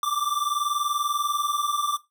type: tone pair together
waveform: square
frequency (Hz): 1166 / 1186.4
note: D6 / D6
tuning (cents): -13 / +17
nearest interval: unison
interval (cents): 30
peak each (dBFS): -27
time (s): 0.03-1.97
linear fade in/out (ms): 2
effects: noise-tail reverb RT60 0.2 s tail -17 dB re dry